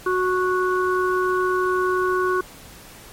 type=harmonic tone; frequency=368.2 Hz; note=F#4; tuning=8 cents flat; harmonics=1 / 3 / 4; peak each=-20 / -23 / -26 dBFS; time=0.06-2.41 s; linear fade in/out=5 ms; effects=pink hiss -43 dBFS RMS until 3.12 s + MP3 64 kbps